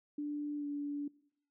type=tone with pitch glide; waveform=sine; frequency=293.7 to 288.7 Hz; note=D4 to D4; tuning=0 to -30 cents; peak=-35 dBFS; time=0.18-1.08 s; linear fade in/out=5 ms; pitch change=-30 cents; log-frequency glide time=0.57-0.66 s; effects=noise-tail reverb RT60 0.7 s tail -22 dB re dry